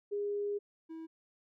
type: tone pair in turn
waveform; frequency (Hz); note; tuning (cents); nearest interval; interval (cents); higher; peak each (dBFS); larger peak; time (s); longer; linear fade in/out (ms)
sine / triangle; 408.9 / 323.8; G#4 / E4; -27 / -31; major third; 404; first; -32 / -40; first; 0.11-0.59 / 0.89-1.07; first; 20
effects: none